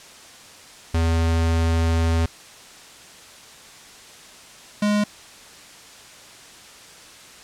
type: tone pair in turn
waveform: square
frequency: 82.41 / 207.7 Hz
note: E2 / G#3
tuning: 0 / 0 cents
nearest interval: octave + major third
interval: 1600 cents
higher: second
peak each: -18 dBFS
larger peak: neither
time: 0.94-2.26 / 4.82-5.04 s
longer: first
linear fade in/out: 5 ms
effects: white hiss -44 dBFS RMS until 7.43 s + low-pass 8000 Hz 12 dB/octave